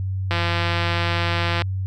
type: click train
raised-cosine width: 0.3 ms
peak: -7 dBFS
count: 225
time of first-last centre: 0.31-1.62 s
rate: 171 Hz
effects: added 95 Hz sine -22 dBFS peak until 1.86 s